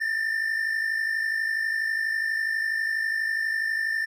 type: tone pair together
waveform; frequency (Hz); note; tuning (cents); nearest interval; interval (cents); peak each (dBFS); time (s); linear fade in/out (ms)
triangle; 1782 / 1834.2; A6 / A#6; +22 / -29; unison; 49; -23 / -30; 0-4.06; 20
effects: none